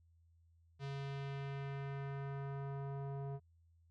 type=tone with low-pass filter sweep; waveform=square; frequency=138.59 Hz; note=C#3; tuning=in tune; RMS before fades=-43 dBFS; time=0.79-3.4 s; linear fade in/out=50 ms; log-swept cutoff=4300 to 740 Hz; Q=1.2; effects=added 83 Hz sine -66 dBFS peak until 3.9 s